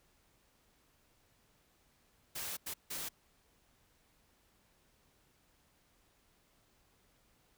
white noise bursts at uneven times, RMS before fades -41 dBFS, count 3, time 2.35-2.57 / 2.66-2.74 / 2.9-3.09 s, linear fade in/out 10 ms, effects pink hiss -71 dBFS RMS until 7.57 s

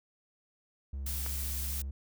triangle tone, 68.3 Hz, C#2, 25 cents flat, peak -33 dBFS, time 0.93-1.91 s, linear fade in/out 5 ms
blue noise, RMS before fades -38 dBFS, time 1.06-1.82 s, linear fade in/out 5 ms
click, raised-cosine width 0.5 ms, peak -25 dBFS, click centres 1.263 s
effects none

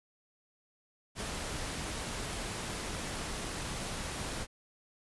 pink noise, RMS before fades -38 dBFS, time 1.15-4.47 s, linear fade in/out 50 ms, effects resampled to 24000 Hz

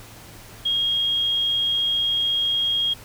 sine tone, 3262 Hz, G#7, 32 cents flat, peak -19 dBFS, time 0.65-2.94 s, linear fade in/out 10 ms, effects added 110 Hz sine -48 dBFS peak until 3.04 s + pink hiss -44 dBFS RMS until 3.04 s

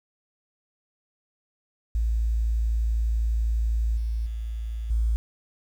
sine tone with level steps, 56 Hz, A1, 31 cents sharp, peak -21 / -24 / -28 / -20 dBFS, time 1.95-5.16 s, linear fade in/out 0 ms, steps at 3.97 / 4.26 / 4.9 s, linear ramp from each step 5 ms, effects 9-bit

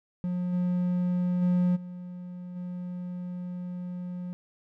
triangle tone with level steps, 178.9 Hz, F3, 42 cents sharp, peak -25 / -22 / -19 / -35 / -31 dBFS, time 0.24-4.33 s, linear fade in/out 0 ms, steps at 0.52 / 1.41 / 1.75 / 2.55 s, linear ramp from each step 20 ms, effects none

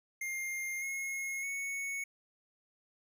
square tone with pitch steps, 2116 / 2164 / 2214 Hz, C7 / C#7 / C#7, +19 / -42 / -3 cents, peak -36 dBFS, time 0.21-2.04 s, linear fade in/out 5 ms, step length 610 ms, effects none

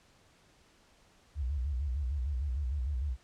sine tone with vibrato, 67.5 Hz, C#2, 45 cents flat, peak -30 dBFS, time 1.35-3.17 s, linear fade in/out 50 ms, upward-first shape square, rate 6.6 Hz, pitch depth 150 cents each way, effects pink hiss -64 dBFS RMS until 3.23 s + low-pass 8000 Hz 12 dB/octave

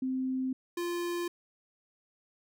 sine / square tone pair in turn, 260 / 347.3 Hz, C4 / F4, -11 / -10 cents, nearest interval perfect fourth, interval 501 cents, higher second, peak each -29 / -32 dBFS, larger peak first, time 0.02-0.53 / 0.77-1.28 s, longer neither, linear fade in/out 5 ms, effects none

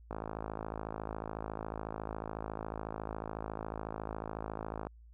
click train, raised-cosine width 1 ms, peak -24 dBFS, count 258, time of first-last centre 0.11-4.869 s, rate 54 Hz, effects added 57 Hz sine -53 dBFS peak until 5.13 s

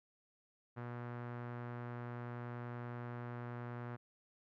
sawtooth tone with low-pass filter, 120.7 Hz, B2, 39 cents flat, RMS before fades -45 dBFS, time 0.76-3.97 s, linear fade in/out 20 ms, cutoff 1500 Hz, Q 1.7, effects none

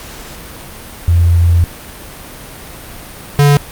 sine / square tone pair in turn, 85.6 / 143.96 Hz, F2 / D3, -34 / -34 cents, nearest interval major sixth, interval 900 cents, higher second, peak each -6 dBFS, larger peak neither, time 1.08-1.64 / 3.39-3.57 s, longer first, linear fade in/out 0 ms, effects pink hiss -31 dBFS RMS until 3.71 s + Opus 48 kbps

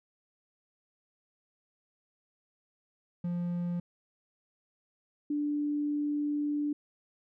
triangle / sine tone pair in turn, 174.61 / 293.7 Hz, F3 / D4, 0 / 0 cents, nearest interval major sixth, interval 900 cents, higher second, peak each -28 dBFS, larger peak neither, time 3.24-3.8 / 5.3-6.73 s, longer second, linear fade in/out 5 ms, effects none

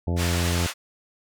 harmonic tone, 86.5 Hz, F2, 16 cents flat, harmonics 1 / 2 / 3 / 4 / 5 / 6 / 7 / 8 / 10, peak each -23 / -29 / -33 / -35 / -37 / -39 / -40 / -41 / -43 dBFS, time 0.07-0.67 s, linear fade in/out 5 ms
pink band-pass noise, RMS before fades -30 dBFS, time 0.16-0.74 s, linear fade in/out 50 ms, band 1100 to 9400 Hz, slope 12 dB/octave
effects none

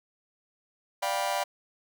40% pulse chord, G dominant seventh, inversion second, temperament just, 588 / 705.6 / 784 / 980 Hz, D5 / F5 / G5 / B5, +2 / +18 / 0 / -14 cents, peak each -32 dBFS, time 1.02-1.44 s, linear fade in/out 10 ms, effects none

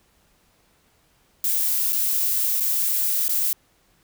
violet noise with dropouts, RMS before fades -22 dBFS, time 1.44-3.53 s, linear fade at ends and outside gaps 2 ms, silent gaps 1.924-1.928 / 2.601-2.605 / 3.282-3.292 s, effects pink hiss -62 dBFS RMS until 4.03 s

